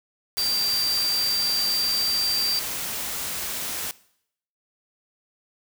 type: tone in noise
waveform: sine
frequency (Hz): 4699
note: D8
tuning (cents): 0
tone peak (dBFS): -22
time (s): 0.38-2.59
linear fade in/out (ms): 0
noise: white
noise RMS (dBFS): -30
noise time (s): 0.37-3.91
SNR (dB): +5
effects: noise-tail reverb RT60 0.7 s tail -20 dB re dry